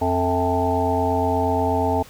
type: harmonic tone with a mistuned harmonic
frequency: 88.4 Hz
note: F2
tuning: 22 cents sharp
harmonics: 1 / 3 / 5 / 7 / 9 / 10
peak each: -25 / -25 / -25 / -25 / -25 / -25 dBFS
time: 0.01-2.03 s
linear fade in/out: 10 ms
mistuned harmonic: 7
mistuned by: +86 cents
effects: pink hiss -45 dBFS RMS until 2.09 s